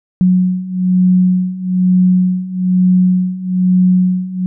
sine beating tone pair, 182.4 / 183.5 Hz, F#3 / F#3, -24 / -14 cents, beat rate 1.1 Hz, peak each -14 / -11 dBFS, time 0.21-4.46 s, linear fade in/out 0 ms, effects none

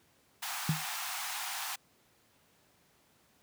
pink high-pass noise, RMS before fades -38 dBFS, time 0.42-1.76 s, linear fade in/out 10 ms, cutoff 710 Hz, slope 96 dB/octave
sine tone with exponential decay, 156.2 Hz, D#3, 7 cents sharp, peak -22 dBFS, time 0.69-0.85 s, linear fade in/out 2 ms, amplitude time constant 33 ms
effects pink hiss -67 dBFS RMS until 3.42 s + high-pass 100 Hz 12 dB/octave

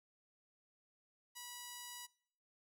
5% pulse tone, 975 Hz, B5, 23 cents flat, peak -36 dBFS, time 1.35-2.07 s, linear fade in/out 20 ms, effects noise-tail reverb RT60 0.6 s tail -24 dB re dry

